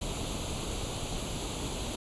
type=noise with comb filter; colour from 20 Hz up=pink; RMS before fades=-35 dBFS; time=0.01-1.96 s; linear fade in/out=10 ms; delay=0.28 ms; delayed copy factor=+0.7; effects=resampled to 24000 Hz